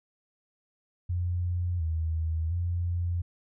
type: tone with pitch steps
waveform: sine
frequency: 88.3 / 80.5 / 87.1 Hz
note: F2 / E2 / F2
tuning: +20 / -41 / -4 cents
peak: -26 dBFS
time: 1.09-3.22 s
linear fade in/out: 10 ms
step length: 710 ms
effects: none